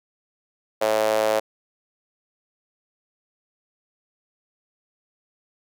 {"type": "tone with high-pass filter", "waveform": "sawtooth", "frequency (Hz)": 108.7, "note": "A2", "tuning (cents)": -21, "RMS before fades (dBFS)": -21, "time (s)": [0.81, 1.4], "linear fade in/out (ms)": 10, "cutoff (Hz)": 570, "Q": 4.8, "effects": []}